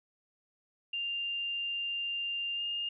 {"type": "tone with pitch glide", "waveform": "sine", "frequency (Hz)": [2794, 2823], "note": ["F7", "F7"], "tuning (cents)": [0, 18], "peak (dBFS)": -32, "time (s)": [0.93, 2.89], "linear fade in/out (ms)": 5, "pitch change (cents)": 18, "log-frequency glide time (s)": [2.55, 2.62], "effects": []}